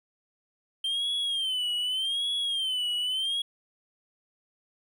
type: tone with vibrato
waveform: triangle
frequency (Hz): 3136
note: G7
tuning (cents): 0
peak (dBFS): -25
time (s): 0.84-3.42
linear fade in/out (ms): 5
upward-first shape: sine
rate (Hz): 0.84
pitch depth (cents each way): 120
effects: none